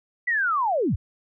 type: linear sweep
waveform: sine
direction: down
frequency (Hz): 1993 to 51.8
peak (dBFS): -20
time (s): 0.27-0.96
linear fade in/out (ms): 10
effects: none